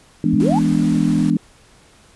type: chord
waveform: sine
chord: E dominant seventh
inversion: none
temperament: equal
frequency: 164.81 / 207.7 / 246.9 / 293.7 Hz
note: E3 / G#3 / B3 / D4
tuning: 0 / 0 / 0 / 0 cents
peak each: -19 dBFS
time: 0.24-1.37 s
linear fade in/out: 2 ms
type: linear sweep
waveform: sine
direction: up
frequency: 55 to 911 Hz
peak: -18 dBFS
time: 0.33-0.59 s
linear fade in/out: 5 ms
type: noise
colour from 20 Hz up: pink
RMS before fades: -35 dBFS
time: 0.4-1.3 s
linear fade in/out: 0 ms
effects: pink hiss -50 dBFS RMS until 2.15 s + resampled to 24000 Hz